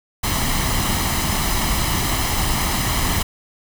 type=noise with comb filter; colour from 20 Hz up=pink; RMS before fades=-20 dBFS; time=0.23-3.23 s; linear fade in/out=10 ms; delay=0.99 ms; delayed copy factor=+0.55; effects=none